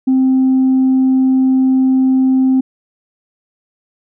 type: tone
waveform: sine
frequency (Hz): 261.6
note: C4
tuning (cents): 0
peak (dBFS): -7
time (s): 0.07-2.61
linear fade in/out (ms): 10
effects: tanh soft clip ceiling -6 dBFS